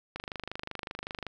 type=click train; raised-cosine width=0.3 ms; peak=-20 dBFS; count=29; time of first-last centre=0.16-1.267 s; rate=25.3 Hz; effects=none